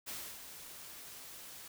white noise with ADSR envelope, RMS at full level -42 dBFS, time 0.06-1.68 s, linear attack 25 ms, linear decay 290 ms, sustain -8 dB, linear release 4 ms, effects none

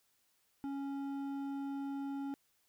sine tone with hard clipping, 277.2 Hz, C#4, in tune, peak -39 dBFS, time 0.64-2.34 s, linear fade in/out 0 ms, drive 8 dB, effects white hiss -75 dBFS RMS until 2.68 s

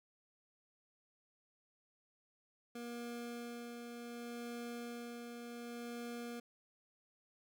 25% pulse tone with tremolo, 237.7 Hz, A#3, 34 cents sharp, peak -39 dBFS, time 2.75-6.4 s, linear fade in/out 5 ms, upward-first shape sine, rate 0.67 Hz, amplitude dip 35%, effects none

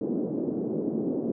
pink band-pass noise, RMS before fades -29 dBFS, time 0.01-1.32 s, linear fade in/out 5 ms, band 220 to 410 Hz, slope 24 dB/octave, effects none

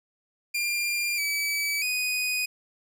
sawtooth tone with pitch steps, 2395 / 2294 / 2488 Hz, D7 / D7 / D#7, +33 / -41 / -1 cents, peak -22 dBFS, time 0.54-2.46 s, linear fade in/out 10 ms, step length 640 ms, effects none

